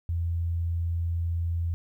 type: tone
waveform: sine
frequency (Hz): 84.6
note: E2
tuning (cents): +45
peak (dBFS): -25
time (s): 0.09-1.74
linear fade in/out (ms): 0
effects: 11-bit